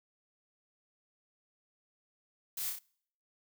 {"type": "noise with echo", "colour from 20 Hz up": "blue", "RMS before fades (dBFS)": -38, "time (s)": [2.57, 2.7], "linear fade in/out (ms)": 5, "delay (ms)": 30, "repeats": 3, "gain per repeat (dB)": -3, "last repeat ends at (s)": 2.79, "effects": ["noise-tail reverb RT60 0.6 s tail -25 dB re dry"]}